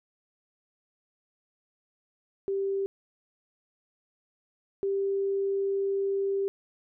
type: tone pair in turn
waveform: sine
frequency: 392 / 393.5 Hz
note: G4 / G4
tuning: 0 / +7 cents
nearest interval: unison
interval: 7 cents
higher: second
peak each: -26 / -25 dBFS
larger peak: second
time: 2.48-2.86 / 4.83-6.48 s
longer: second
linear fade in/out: 0 ms
effects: none